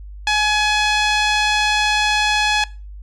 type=tone with low-pass filter; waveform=5% pulse; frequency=844 Hz; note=G#5; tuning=28 cents sharp; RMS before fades=-17 dBFS; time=0.27-2.64 s; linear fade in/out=2 ms; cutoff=3300 Hz; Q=0.81; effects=noise-tail reverb RT60 0.3 s tail -20 dB re dry + added 50 Hz sine -32 dBFS peak until 3.02 s